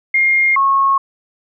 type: tone pair in turn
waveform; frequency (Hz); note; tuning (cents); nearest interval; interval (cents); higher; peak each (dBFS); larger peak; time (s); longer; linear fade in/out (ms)
sine; 2126 / 1092.9; C7 / C#6; +27 / -25; octave; 1152; first; -10; neither; 0.14-0.56 / 0.56-0.98; neither; 5
effects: none